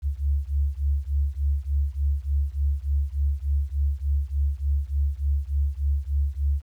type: beating tone pair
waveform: sine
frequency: 69.3 / 72.7 Hz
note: C#2 / D2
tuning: 0 / -17 cents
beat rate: 3.4 Hz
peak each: -24 / -25 dBFS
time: 0.02-6.62 s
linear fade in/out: 50 ms
effects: 10-bit